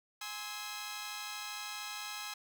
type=chord; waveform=10% pulse; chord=Ab augmented; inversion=none; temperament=equal with one note detuned; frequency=830.6 / 1046.5 / 1292.1 Hz; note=Ab5 / C6 / E6; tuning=0 / 0 / -35 cents; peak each=-36 / -38 / -36 dBFS; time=0.21-2.34 s; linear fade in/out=5 ms; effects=none